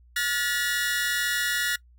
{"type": "tone cluster", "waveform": "sawtooth", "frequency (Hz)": [1434, 1740, 1926], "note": ["F6", "A6", "B6"], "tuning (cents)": [45, -20, -44], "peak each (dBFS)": -25, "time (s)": [0.16, 1.76], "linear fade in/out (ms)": 5, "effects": ["noise-tail reverb RT60 0.1 s tail -22 dB re dry", "added 60 Hz sine -52 dBFS peak until 1.98 s"]}